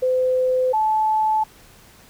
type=tone pair in turn; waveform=sine; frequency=511 / 867.6 Hz; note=C5 / A5; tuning=-41 / -25 cents; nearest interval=major sixth; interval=916 cents; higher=second; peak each=-16 dBFS; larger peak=neither; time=0.02-0.73 / 0.73-1.44 s; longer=neither; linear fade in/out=10 ms; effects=pink hiss -49 dBFS RMS until 2.09 s